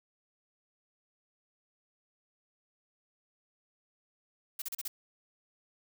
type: noise bursts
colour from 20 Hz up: blue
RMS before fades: -37 dBFS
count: 5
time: 4.59-4.88 s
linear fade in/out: 5 ms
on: 30 ms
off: 35 ms
effects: none